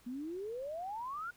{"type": "exponential sweep", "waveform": "sine", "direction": "up", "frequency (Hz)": [235.6, 1462], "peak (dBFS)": -38, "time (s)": [0.06, 1.31], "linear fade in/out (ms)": 10, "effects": ["pink hiss -64 dBFS RMS until 1.36 s"]}